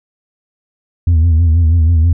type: tone with vibrato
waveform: sine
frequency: 82.41 Hz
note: E2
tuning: in tune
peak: -4 dBFS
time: 1.07-2.13 s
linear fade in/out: 5 ms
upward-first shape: sine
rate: 6.2 Hz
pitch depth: 82 cents each way
effects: tanh soft clip ceiling -6 dBFS